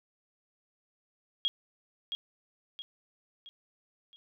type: tone with echo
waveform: sine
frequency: 3273 Hz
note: G#7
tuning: 26 cents flat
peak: -25 dBFS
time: 1.45-1.48 s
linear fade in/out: 0 ms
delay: 670 ms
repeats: 4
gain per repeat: -7 dB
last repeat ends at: 4.16 s
effects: none